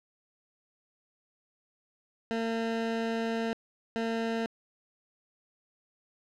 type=tone bursts at uneven times; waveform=20% pulse; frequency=227.4 Hz; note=A#3; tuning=43 cents flat; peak=-24 dBFS; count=2; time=2.31-3.53 / 3.96-4.46 s; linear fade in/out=0 ms; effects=low-pass 4000 Hz 12 dB/octave + 10-bit